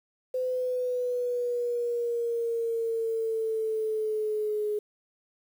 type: exponential sweep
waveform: sine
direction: down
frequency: 511 to 418.6 Hz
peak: -26 dBFS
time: 0.34-4.79 s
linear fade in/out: 5 ms
effects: 9-bit